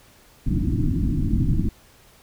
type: low-pass noise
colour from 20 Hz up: pink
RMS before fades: -21 dBFS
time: 0.46-1.69 s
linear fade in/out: 5 ms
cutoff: 330 Hz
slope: 96 dB/octave
effects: pink hiss -53 dBFS RMS until 2.22 s